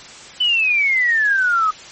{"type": "exponential sweep", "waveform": "sine", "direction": "down", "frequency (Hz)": [3028, 1244.5], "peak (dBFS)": -13, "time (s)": [0.4, 1.71], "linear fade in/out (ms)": 10, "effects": ["white hiss -38 dBFS RMS until 1.91 s", "MP3 32 kbps"]}